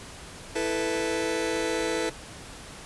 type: chord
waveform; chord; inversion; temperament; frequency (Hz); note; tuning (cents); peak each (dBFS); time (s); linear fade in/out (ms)
sawtooth; E suspended fourth; none; just; 329.6 / 439.5 / 494.4; E4 / A4 / B4; 0 / -2 / +2; -26; 0.55-2.1; 10
effects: pink hiss -43 dBFS RMS until 2.85 s + resampled to 24000 Hz